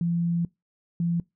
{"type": "tone pair in turn", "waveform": "sine", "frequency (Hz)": [170.5, 170.5], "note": ["F3", "F3"], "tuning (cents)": [-41, -41], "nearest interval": "unison", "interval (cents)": 0, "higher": "neither", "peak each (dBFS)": -22, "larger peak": "neither", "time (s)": [[0.01, 0.45], [1, 1.2]], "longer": "first", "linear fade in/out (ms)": 2, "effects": ["noise-tail reverb RT60 0.2 s tail -23 dB re dry"]}